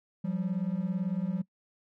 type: beating tone pair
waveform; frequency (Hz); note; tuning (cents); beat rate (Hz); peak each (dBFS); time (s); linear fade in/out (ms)
triangle; 174.7 / 192.7; F3 / G3; +1 / -29; 18; -29; 0.24-1.42; 10
effects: noise-tail reverb RT60 0.1 s tail -22 dB re dry + tanh soft clip ceiling -19 dBFS